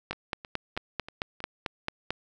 two click trains, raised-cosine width 0.3 ms, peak -13 / -24 dBFS, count 10 / 5, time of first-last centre 0.11-2.106 / 0.13-1.404 s, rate 4.51 / 3.14 Hz, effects none

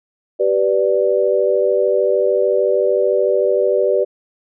sine chord, G major, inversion none, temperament equal with one note detuned, 387.7 / 493.9 / 587.3 Hz, G4 / B4 / D5, -19 / 0 / 0 cents, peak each -17 dBFS, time 0.39-4.05 s, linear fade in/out 20 ms, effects none

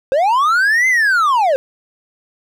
triangle linear two-way sweep, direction up then down, 507 to 2090 to 507 Hz, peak -9 dBFS, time 0.12-1.56 s, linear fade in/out 0 ms, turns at 0.88 s, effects none

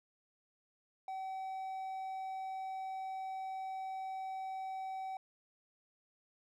triangle tone, 763 Hz, G5, 47 cents flat, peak -37 dBFS, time 1.08-5.17 s, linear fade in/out 2 ms, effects none

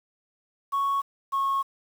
sine tone pair in turn, 1108.7 / 1094.1 Hz, C#6 / C#6, 0 / -23 cents, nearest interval unison, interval 23 cents, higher first, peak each -21 dBFS, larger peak neither, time 0.72-1.02 / 1.32-1.63 s, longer second, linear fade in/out 20 ms, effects tanh soft clip ceiling -19 dBFS + 8-bit

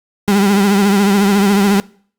35% pulse tone with vibrato, 200 Hz, G3, 35 cents sharp, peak -8 dBFS, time 0.28-1.8 s, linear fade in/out 0 ms, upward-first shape triangle, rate 14 Hz, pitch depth 77 cents each way, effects noise-tail reverb RT60 0.5 s tail -23 dB re dry + Opus 48 kbps

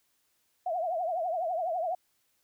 sine tone with vibrato, 689 Hz, F5, 24 cents flat, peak -28 dBFS, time 0.66-1.95 s, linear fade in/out 5 ms, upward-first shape triangle, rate 12 Hz, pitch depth 170 cents each way, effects white hiss -73 dBFS RMS until 2.43 s

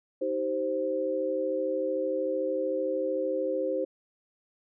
sine tone cluster, 313.9 / 387.2 / 523 Hz, D#4 / G4 / C5, +15 / -21 / -1 cents, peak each -34 / -33 / -28 dBFS, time 0.21-3.85 s, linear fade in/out 10 ms, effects none

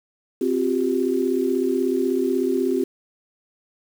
sine chord, C suspended fourth, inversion none, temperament equal with one note detuned, 261.6 / 355.7 / 392 Hz, C4 / F4 / G4, 0 / +32 / 0 cents, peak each -23 dBFS, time 0.41-2.84 s, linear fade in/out 5 ms, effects 7-bit

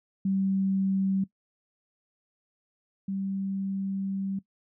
sine tone pair in turn, 192.9 / 194.35 Hz, G3 / G3, -28 / -15 cents, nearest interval unison, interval 13 cents, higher second, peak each -23 / -28 dBFS, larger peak first, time 0.25-1.24 / 3.08-4.39 s, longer second, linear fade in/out 5 ms, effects noise-tail reverb RT60 0.1 s tail -18 dB re dry

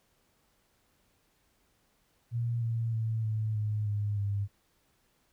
sine tone with pitch steps, 117.8 / 114.78 / 111.83 / 108.96 / 106.17 / 103.44 / 100.79 Hz, A#2 / A#2 / A2 / A2 / G#2 / G#2 / G2, +19 / -26 / +29 / -16 / +39 / -6 / +49 cents, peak -28 dBFS, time 2.31-4.48 s, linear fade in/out 50 ms, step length 310 ms, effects pink hiss -71 dBFS RMS until 5.32 s

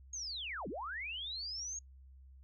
sine linear two-way sweep, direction down then up, 6645 to 155.56 to 6645 Hz, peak -39 dBFS, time 0.13-1.79 s, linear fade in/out 5 ms, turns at 0.68 s, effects noise-tail reverb RT60 0.1 s tail -24 dB re dry + added 66 Hz sine -54 dBFS peak until 2.43 s

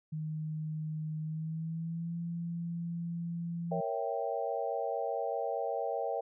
sine tone with pitch glide, 155.56 to 169.64 Hz, D#3 to E3, 0 to +50 cents, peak -34 dBFS, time 0.12-3.81 s, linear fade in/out 10 ms, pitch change +150 cents, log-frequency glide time 1.21-2.17 s
sine chord, A# diminished seventh, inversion none, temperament equal, 466.2 / 554.4 / 659.3 / 784 Hz, A#4 / C#5 / E5 / G5, 0 / 0 / 0 / 0 cents, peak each -37 dBFS, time 3.71-6.21 s, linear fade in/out 10 ms
effects none

